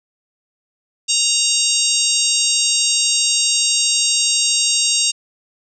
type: harmonic tone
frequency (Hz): 932.3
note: A#5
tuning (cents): 0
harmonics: 3 / 4 / 5 / 6 / 7 / 8 / 9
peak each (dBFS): -22 / -22 / -22 / -22 / -22 / -22 / -22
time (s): 1.08-5.12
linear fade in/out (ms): 20
effects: none